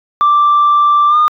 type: tone with pitch glide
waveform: sine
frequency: 1174.7 to 1218.2 Hz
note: D6 to D#6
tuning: 0 to -37 cents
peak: -5 dBFS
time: 0.21-1.28 s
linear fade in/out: 0 ms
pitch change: +63 cents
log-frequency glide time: 1.08-1.17 s
effects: tanh soft clip ceiling -4 dBFS